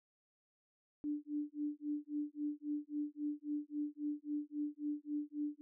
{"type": "tone with tremolo", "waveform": "sine", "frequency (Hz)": 295.5, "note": "D4", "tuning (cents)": 11, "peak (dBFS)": -34, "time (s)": [1.04, 5.61], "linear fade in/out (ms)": 0, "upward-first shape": "sine", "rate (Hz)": 3.7, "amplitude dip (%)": 100, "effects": []}